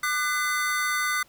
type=tone cluster; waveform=square; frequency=1199 / 1492 / 2028 Hz; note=D6 / F#6 / B6; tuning=+36 / +14 / +45 cents; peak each=-29 dBFS; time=0.03-1.23 s; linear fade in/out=5 ms; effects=pink hiss -58 dBFS RMS until 1.28 s